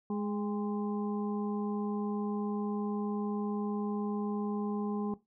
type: harmonic tone with a mistuned harmonic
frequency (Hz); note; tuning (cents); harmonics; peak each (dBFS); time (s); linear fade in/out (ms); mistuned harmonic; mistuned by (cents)
207.7; G#3; 0; 1 / 2 / 4 / 5; -32 / -38 / -44 / -46; 0.1-5.14; 2; 4; -48
effects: noise-tail reverb RT60 0.2 s tail -17 dB re dry